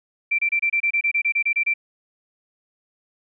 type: tone bursts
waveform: sine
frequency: 2349 Hz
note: D7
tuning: in tune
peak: -17 dBFS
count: 14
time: 0.31-1.739 s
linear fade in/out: 10 ms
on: 77 ms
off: 27 ms
effects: none